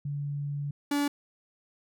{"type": "tone pair in turn", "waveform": ["sine", "45% pulse"], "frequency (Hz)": [143.6, 287.7], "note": ["D3", "D4"], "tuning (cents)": [-39, -36], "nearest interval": "octave", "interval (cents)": 1203, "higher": "second", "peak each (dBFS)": [-30, -25], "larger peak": "second", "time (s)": [[0.05, 0.71], [0.91, 1.08]], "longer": "first", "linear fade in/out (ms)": 5, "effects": []}